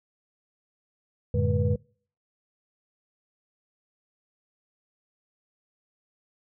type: tone cluster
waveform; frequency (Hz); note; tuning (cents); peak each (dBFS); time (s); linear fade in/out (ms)
sine; 90.5 / 109.1 / 144.4 / 205.1 / 486.7; F#2 / A2 / D3 / G#3 / B4; -38 / -14 / -29 / -21 / -25; -25 / -26 / -28 / -32 / -29; 1.34-1.76; 5
effects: noise-tail reverb RT60 0.5 s tail -26 dB re dry + tanh soft clip ceiling -10 dBFS